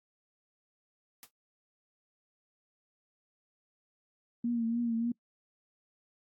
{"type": "noise with exponential decay", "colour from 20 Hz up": "white", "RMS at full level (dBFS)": -45, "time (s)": [1.23, 1.31], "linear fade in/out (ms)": 0, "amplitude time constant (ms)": 16}
{"type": "tone with vibrato", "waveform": "sine", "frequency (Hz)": 233.1, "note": "A#3", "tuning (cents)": 0, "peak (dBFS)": -28, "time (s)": [4.44, 5.12], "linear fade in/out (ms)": 5, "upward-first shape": "triangle", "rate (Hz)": 3.4, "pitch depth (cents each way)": 54}
{"effects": ["noise-tail reverb RT60 0.1 s tail -24 dB re dry", "AAC 64 kbps"]}